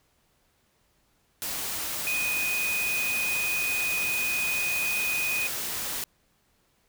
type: tone in noise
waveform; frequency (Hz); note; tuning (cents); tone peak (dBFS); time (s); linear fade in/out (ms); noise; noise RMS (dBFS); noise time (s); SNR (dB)
sine; 2489; D#7; 0; -26; 2.07-5.47; 0; white; -32; 1.42-6.04; +3
effects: pink hiss -68 dBFS RMS until 6.88 s